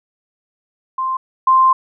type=tone pair in turn; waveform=sine; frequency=1046.5 / 1046.5 Hz; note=C6 / C6; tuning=0 / 0 cents; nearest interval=unison; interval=0 cents; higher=neither; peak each=-17 / -8 dBFS; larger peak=second; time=0.98-1.17 / 1.47-1.73 s; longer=second; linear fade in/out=5 ms; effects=none